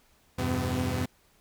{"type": "tone cluster", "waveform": "sawtooth", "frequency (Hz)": [84.4, 98.5, 128.3, 253], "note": ["E2", "G2", "C3", "B3"], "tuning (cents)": [41, 9, -34, 42], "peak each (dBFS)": -29, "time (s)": [0.38, 1.06], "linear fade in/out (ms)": 10, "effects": ["pink hiss -64 dBFS RMS until 1.4 s"]}